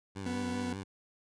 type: tone with vibrato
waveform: 15% pulse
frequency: 93.7 Hz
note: F#2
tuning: 22 cents sharp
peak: -32 dBFS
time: 0.15-0.84 s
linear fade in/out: 20 ms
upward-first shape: sine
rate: 5.1 Hz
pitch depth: 84 cents each way
type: tone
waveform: 40% pulse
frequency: 246.9 Hz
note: B3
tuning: in tune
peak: -33 dBFS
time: 0.26-0.73 s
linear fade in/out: 2 ms
effects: resampled to 22050 Hz